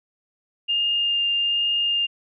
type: tone with vibrato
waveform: sine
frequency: 2815 Hz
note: F7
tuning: 13 cents sharp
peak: -19 dBFS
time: 0.68-2.07 s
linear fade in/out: 20 ms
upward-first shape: sine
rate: 1.2 Hz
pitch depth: 8 cents each way
effects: none